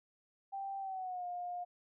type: tone with pitch glide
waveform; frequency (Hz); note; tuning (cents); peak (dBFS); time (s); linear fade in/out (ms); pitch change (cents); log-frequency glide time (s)
sine; 784 to 710.7; G5 to F5; 0 to +30; -38; 0.52-1.65; 20; -170; 0.79-1.26
effects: none